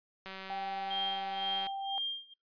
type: click train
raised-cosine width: 0.3 ms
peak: -28 dBFS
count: 270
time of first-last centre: 0.26-1.668 s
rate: 191 Hz
type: tone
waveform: sine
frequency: 784 Hz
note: G5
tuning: in tune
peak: -35 dBFS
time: 0.5-1.98 s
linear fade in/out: 0 ms
type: tone with tremolo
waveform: sine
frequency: 3200 Hz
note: G7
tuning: 35 cents sharp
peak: -31 dBFS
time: 0.9-2.34 s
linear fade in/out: 10 ms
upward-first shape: sine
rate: 2 Hz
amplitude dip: 95%
effects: noise-tail reverb RT60 0.2 s tail -24 dB re dry + resampled to 11025 Hz